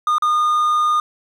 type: tone with dropouts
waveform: triangle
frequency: 1221 Hz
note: D#6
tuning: 33 cents flat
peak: -12 dBFS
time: 0.07-1 s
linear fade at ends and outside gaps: 2 ms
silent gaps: 0.183-0.222 s
effects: 9-bit